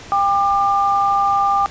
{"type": "tone pair together", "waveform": "sine", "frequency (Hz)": [797.6, 1195], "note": ["G5", "D6"], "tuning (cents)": [30, 30], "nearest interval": "perfect fifth", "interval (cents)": 700, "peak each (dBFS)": -16, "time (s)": [0.12, 1.66], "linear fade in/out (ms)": 0, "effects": ["pink hiss -37 dBFS RMS until 1.7 s", "resampled to 16000 Hz"]}